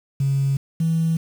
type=tone pair in turn; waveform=sine; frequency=137.4 / 163.4 Hz; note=C#3 / E3; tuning=-15 / -15 cents; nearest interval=minor third; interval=300 cents; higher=second; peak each=-16 / -16 dBFS; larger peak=neither; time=0.2-0.57 / 0.8-1.17 s; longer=neither; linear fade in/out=5 ms; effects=tanh soft clip ceiling -13 dBFS + 7-bit